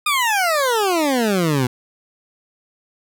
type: exponential sweep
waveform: 20% pulse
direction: down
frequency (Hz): 1244.5 to 120.7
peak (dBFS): -11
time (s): 0.06-1.67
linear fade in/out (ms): 5
effects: none